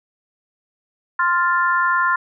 sine chord, F major, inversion second, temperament equal, 1046.5 / 1396.9 / 1760 Hz, C6 / F6 / A6, 0 / 0 / 0 cents, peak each -18 / -19 / -22 dBFS, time 1.19-2.16 s, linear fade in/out 5 ms, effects none

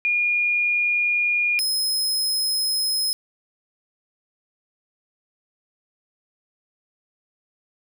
sine / sawtooth tone pair in turn, 2430 / 5124 Hz, D#7 / E8, -42 / -50 cents, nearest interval octave + minor second, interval 1292 cents, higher second, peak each -18 dBFS, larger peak neither, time 0.05-1.59 / 1.59-3.13 s, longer neither, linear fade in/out 0 ms, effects none

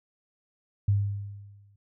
sine tone with exponential decay, 100.9 Hz, G#2, 49 cents flat, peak -18 dBFS, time 0.88-1.76 s, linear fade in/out 5 ms, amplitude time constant 190 ms, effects none

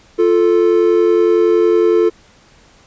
triangle tone pair together, 349.2 / 440 Hz, F4 / A4, 0 / 0 cents, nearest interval major third, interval 400 cents, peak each -10 dBFS, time 0.18-2.1 s, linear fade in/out 20 ms, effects pink hiss -48 dBFS RMS until 2.86 s + resampled to 16000 Hz

